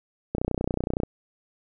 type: click train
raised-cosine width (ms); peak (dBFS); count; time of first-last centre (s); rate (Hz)
2; -12; 22; 0.35-1.034; 30.7
effects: none